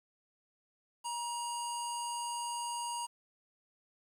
square tone with low-pass filter, 950 Hz, A#5, 33 cents sharp, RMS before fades -38 dBFS, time 1.04-3.07 s, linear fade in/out 20 ms, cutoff 9000 Hz, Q 3.9, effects 10-bit

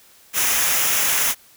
white noise with comb filter, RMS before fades -19 dBFS, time 0.33-1.35 s, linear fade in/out 50 ms, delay 0.23 ms, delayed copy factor -0.55, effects white hiss -51 dBFS RMS until 1.56 s

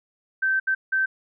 sine tone bursts at uneven times, 1551 Hz, G6, 19 cents flat, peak -19 dBFS, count 3, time 0.42-0.6 / 0.67-0.75 / 0.92-1.06 s, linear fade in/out 10 ms, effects none

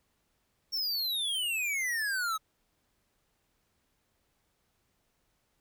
square exponential sweep, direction down, 5540 to 1263 Hz, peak -30 dBFS, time 0.72-2.38 s, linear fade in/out 20 ms, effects pink hiss -75 dBFS RMS until 5.6 s

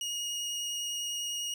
25% pulse tone with vibrato, 2875 Hz, F7, 50 cents sharp, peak -29 dBFS, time 0.01-1.54 s, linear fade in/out 2 ms, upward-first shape triangle, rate 10 Hz, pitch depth 10 cents each way, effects none

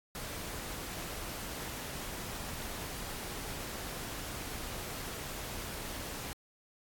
pink noise, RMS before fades -41 dBFS, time 0.15-6.33 s, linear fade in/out 0 ms, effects AAC 64 kbps

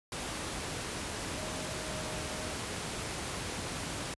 sine tone in noise, 622.3 Hz, D#5, in tune, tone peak -45 dBFS, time 1.37-2.52 s, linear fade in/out 2 ms, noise pink, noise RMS -37 dBFS, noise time 0.12-4.14 s, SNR -11 dB, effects high-pass 60 Hz 12 dB/octave + resampled to 24000 Hz

